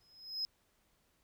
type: tone with exponential growth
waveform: triangle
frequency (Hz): 5110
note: D#8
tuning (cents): +45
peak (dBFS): -29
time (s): 0.01-0.45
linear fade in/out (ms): 0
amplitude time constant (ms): 94
effects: tanh soft clip ceiling -30 dBFS + pink hiss -74 dBFS RMS until 1.23 s